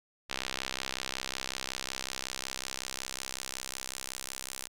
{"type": "tone with band-pass filter sweep", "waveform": "sawtooth", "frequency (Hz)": 65.41, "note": "C2", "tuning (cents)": 0, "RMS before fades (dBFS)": -39, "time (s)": [0.29, 4.68], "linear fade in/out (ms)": 20, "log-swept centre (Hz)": [3600, 8900], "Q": 0.95, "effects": []}